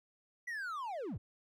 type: linear sweep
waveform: triangle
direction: down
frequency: 1984 to 61.74 Hz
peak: -36 dBFS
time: 0.47-1.18 s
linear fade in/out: 10 ms
effects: none